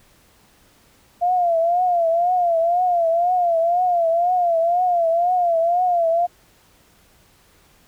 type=tone with vibrato; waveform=sine; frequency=693 Hz; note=F5; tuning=14 cents flat; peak=-15 dBFS; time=1.21-6.27 s; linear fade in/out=20 ms; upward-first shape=triangle; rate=2 Hz; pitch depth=110 cents each way; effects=pink hiss -55 dBFS RMS until 7.87 s